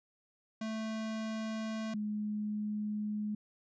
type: tone pair in turn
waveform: square / sine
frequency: 220 / 210.5 Hz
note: A3 / G#3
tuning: 0 / +24 cents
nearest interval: minor second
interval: 76 cents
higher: first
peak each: -36 / -33 dBFS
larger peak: second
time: 0.61-1.94 / 1.94-3.35 s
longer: second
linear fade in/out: 5 ms
effects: resampled to 16000 Hz